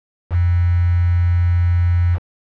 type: tone with quantisation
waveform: sine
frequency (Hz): 87.31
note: F2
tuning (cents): 0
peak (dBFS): -12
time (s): 0.3-2.19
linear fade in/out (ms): 50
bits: 5
effects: low-pass 2000 Hz 12 dB/octave